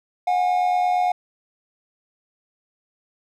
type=tone pair together; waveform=triangle; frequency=724.3 / 813 Hz; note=F#5 / G#5; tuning=-37 / -37 cents; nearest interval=major second; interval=200 cents; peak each=-16 / -24 dBFS; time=0.27-1.12 s; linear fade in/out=5 ms; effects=none